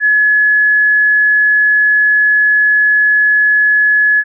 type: tone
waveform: sine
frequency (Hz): 1700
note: G#6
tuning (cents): +40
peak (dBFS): -7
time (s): 0-4.24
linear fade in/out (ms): 50
effects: none